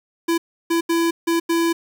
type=tone bursts at uneven times; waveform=square; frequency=334.6 Hz; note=E4; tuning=26 cents sharp; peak=-17 dBFS; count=5; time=0.28-0.38 / 0.7-0.81 / 0.89-1.11 / 1.27-1.4 / 1.49-1.73 s; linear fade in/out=10 ms; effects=8-bit